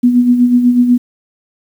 sine tone with tremolo, 244.9 Hz, B3, 14 cents flat, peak -4 dBFS, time 0.03-0.98 s, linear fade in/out 10 ms, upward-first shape sine, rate 8.1 Hz, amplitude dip 55%, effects 7-bit

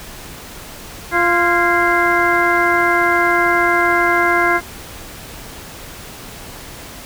harmonic tone with a mistuned harmonic, 347.2 Hz, F4, 10 cents flat, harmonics 1 / 2 / 3 / 4 / 5 / 6, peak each -19 / -19 / -19 / -19 / -19 / -19 dBFS, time 1.11-4.61 s, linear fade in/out 50 ms, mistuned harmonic 5, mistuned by -97 cents, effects pink hiss -34 dBFS RMS until 7.05 s

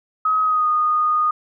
sine tone with pitch glide, 1269 to 1232.2 Hz, D#6 to D#6, +34 to -17 cents, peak -15 dBFS, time 0.25-1.31 s, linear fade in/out 5 ms, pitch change -51 cents, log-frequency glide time 0.42-0.68 s, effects none

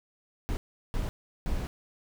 brown noise bursts at uneven times, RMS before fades -30 dBFS, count 3, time 0.49-0.57 / 0.94-1.09 / 1.46-1.67 s, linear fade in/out 0 ms, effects none

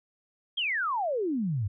sine exponential sweep, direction down, 3322 to 92.3 Hz, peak -26 dBFS, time 0.57-1.68 s, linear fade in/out 10 ms, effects none

